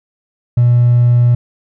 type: tone with hard clipping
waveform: triangle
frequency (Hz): 120.9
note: B2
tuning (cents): -36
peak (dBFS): -7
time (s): 0.57-1.35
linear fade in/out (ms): 5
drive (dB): 4
effects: none